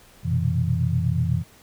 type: tone cluster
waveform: sine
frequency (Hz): 89.3 / 120.5 / 128.7 / 164.4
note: F2 / B2 / C3 / E3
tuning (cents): +39 / -42 / -28 / -4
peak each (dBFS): -25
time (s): 0.23-1.44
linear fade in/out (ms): 50
effects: pink hiss -52 dBFS RMS until 1.62 s